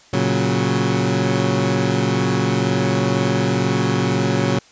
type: chord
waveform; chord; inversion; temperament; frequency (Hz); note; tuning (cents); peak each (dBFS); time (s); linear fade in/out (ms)
20% pulse; F# major; first; equal; 116.54 / 138.59 / 185; A#2 / C#3 / F#3; 0 / 0 / 0; -16; 0.13-4.59; 5
effects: white hiss -49 dBFS RMS until 4.71 s + resampled to 16000 Hz